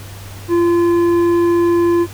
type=tone with tanh clipping; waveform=sine; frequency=343.6 Hz; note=F4; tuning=28 cents flat; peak=-12 dBFS; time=0.48-2.07 s; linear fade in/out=50 ms; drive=9 dB; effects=added 98 Hz sine -31 dBFS peak until 2.13 s + pink hiss -37 dBFS RMS until 2.13 s